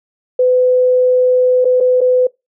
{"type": "tone with dropouts", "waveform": "sine", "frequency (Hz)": 504, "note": "B4", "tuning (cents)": 35, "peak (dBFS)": -8, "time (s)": [0.39, 2.27], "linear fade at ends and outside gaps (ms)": 5, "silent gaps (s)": [[1.646, 1.652], [1.803, 1.807], [2.007, 2.013]], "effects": ["noise-tail reverb RT60 0.2 s tail -23 dB re dry"]}